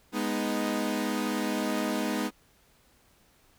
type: chord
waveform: sawtooth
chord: G# minor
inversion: none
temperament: equal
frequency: 207.7 / 246.9 / 311.1 Hz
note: G#3 / B3 / D#4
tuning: 0 / 0 / 0 cents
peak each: -28 dBFS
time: 0.12-2.31 s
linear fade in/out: 50 ms
effects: pink hiss -63 dBFS RMS until 3.58 s